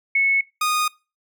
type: tone pair in turn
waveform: sine / sawtooth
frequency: 2200 / 1234.7 Hz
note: C#7 / D#6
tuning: -14 / -14 cents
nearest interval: minor seventh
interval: 1000 cents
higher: first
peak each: -15 dBFS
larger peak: neither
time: 0.15-0.41 / 0.61-0.88 s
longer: second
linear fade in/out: 5 ms
effects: noise-tail reverb RT60 0.3 s tail -24 dB re dry